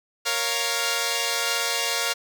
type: chord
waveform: 5% pulse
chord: Bb minor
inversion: none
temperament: equal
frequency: 466.2 / 554.4 / 698.5 Hz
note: Bb4 / Db5 / F5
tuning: 0 / 0 / 0 cents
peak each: -16 dBFS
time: 0.25-2.14 s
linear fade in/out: 20 ms
effects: none